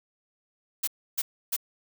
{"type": "noise bursts", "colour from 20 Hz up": "blue", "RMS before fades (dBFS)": -27, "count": 3, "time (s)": [0.83, 1.565], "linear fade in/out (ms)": 10, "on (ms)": 45, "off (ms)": 300, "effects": []}